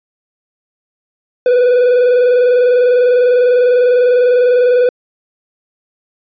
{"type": "tone with vibrato", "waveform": "triangle", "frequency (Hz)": 493.9, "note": "B4", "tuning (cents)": 0, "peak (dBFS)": -5, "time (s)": [1.46, 4.89], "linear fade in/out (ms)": 2, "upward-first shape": "square", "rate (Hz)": 20, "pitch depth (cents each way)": 35, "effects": ["resampled to 11025 Hz"]}